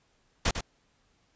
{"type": "noise with echo", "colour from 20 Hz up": "pink", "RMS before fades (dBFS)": -25, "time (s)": [0.45, 0.51], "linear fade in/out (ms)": 5, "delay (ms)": 99, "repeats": 1, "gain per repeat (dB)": -8, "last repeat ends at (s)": 0.609, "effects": ["pink hiss -69 dBFS RMS until 1.35 s", "resampled to 16000 Hz"]}